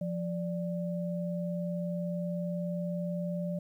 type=tone pair together; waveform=sine; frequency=174.72 / 587.3 Hz; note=F3 / D5; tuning=+1 / 0 cents; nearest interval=octave + major sixth; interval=2099 cents; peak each=-32 / -37 dBFS; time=0.01-3.59 s; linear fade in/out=5 ms; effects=11-bit